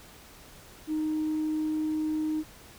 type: tone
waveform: sine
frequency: 309.9 Hz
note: D#4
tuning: 7 cents flat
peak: -25 dBFS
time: 0.87-2.44 s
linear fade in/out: 50 ms
effects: tanh soft clip ceiling -23 dBFS + pink hiss -51 dBFS RMS until 2.78 s